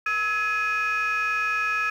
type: tone cluster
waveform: sine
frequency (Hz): 1293 / 1683 / 2499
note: E6 / G#6 / D#7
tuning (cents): -34 / +23 / +7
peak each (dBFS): -25 / -25 / -25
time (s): 0.06-1.9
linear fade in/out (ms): 5
effects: tanh soft clip ceiling -18 dBFS + 9-bit